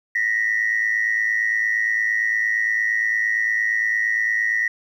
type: tone pair together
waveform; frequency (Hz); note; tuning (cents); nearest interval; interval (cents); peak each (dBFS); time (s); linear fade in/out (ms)
sine; 1853 / 1961.7; A#6 / B6; -11 / -12; minor second; 99; -20; 0.15-4.68; 5
effects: tanh soft clip ceiling -12 dBFS + 9-bit